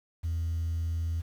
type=tone; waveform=sine; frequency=82.7 Hz; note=E2; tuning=6 cents sharp; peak=-26 dBFS; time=0.23-1.22 s; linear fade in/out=20 ms; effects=tanh soft clip ceiling -26 dBFS + 9-bit